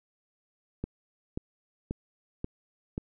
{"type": "click train", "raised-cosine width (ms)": 3, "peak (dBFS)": -19, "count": 5, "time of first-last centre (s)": [0.84, 2.979], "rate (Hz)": 1.87, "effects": []}